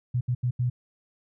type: tone bursts at uneven times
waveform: sine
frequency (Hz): 123.47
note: B2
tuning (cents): 0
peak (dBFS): -22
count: 4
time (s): 0.14-0.21 / 0.28-0.35 / 0.43-0.51 / 0.59-0.7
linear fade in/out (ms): 10
effects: none